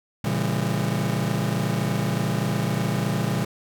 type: chord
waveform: 40% pulse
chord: A# diminished seventh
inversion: none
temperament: just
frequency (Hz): 116.54 / 139.85 / 167.82 / 201.4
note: A#2 / C#3 / E3 / G3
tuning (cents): 0 / +16 / +31 / +47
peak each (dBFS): -27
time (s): 0.24-3.45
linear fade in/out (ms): 5
effects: none